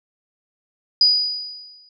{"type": "tone with exponential decay", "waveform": "sine", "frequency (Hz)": 4926, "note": "D#8", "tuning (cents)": -18, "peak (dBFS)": -9, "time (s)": [1.01, 1.89], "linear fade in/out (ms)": 2, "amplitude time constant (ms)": 190, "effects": []}